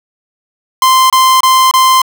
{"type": "tone bursts", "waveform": "45% pulse", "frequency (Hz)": 1041, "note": "C6", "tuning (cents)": -9, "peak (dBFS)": -5, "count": 4, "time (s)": [0.82, 2.018], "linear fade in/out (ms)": 2, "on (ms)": 280, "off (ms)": 26, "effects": []}